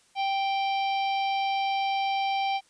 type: harmonic tone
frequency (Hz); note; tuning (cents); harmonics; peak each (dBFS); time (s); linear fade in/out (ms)
784; G5; 0; 1 / 3 / 4 / 5 / 6 / 7; -25 / -34 / -37 / -43 / -45 / -47; 0.15-2.61; 50
effects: white hiss -62 dBFS RMS until 2.69 s + resampled to 22050 Hz